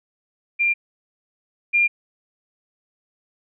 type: tone pair in turn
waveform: sine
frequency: 2387 / 2399 Hz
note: D7 / D7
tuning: +28 / +36 cents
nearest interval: unison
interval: 8 cents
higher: second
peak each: -16 / -14 dBFS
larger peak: second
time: 0.59-0.74 / 1.73-1.88 s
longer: neither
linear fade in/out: 20 ms
effects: none